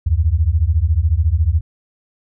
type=beating tone pair; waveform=sine; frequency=73.42 / 87.42 Hz; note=D2 / F2; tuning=0 / +2 cents; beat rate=14 Hz; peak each=-15 dBFS; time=0.06-1.61 s; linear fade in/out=10 ms; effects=none